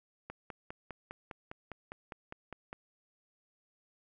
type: click train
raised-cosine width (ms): 0.5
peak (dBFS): -27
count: 13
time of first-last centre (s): 0.3-2.729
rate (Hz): 4.94
effects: none